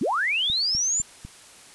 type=linear sweep; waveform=sine; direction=up; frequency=170 to 7300 Hz; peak=-21 dBFS; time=0.01-1.02 s; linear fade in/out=5 ms
type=click train; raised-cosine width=5 ms; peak=-25 dBFS; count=4; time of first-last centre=0.5-1.25 s; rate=4 Hz
effects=white hiss -48 dBFS RMS until 1.74 s + resampled to 24000 Hz